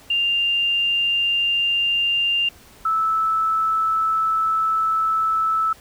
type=tone pair in turn; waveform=sine; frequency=2794 / 1311 Hz; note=F7 / E6; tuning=0 / -10 cents; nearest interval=octave + minor second; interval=1310 cents; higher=first; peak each=-17 dBFS; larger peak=neither; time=0.1-2.49 / 2.85-5.73 s; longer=second; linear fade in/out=5 ms; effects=pink hiss -48 dBFS RMS until 5.8 s